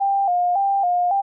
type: tone with vibrato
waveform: sine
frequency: 750 Hz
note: F#5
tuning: 23 cents sharp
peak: -16 dBFS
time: 0-1.22 s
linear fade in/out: 20 ms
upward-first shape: square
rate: 1.8 Hz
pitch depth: 93 cents each way
effects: none